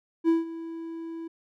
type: tone with ADSR envelope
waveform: triangle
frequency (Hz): 329.6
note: E4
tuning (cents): 0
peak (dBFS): -15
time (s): 0.24-1.28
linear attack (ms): 45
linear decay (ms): 160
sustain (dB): -17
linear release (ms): 9
effects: none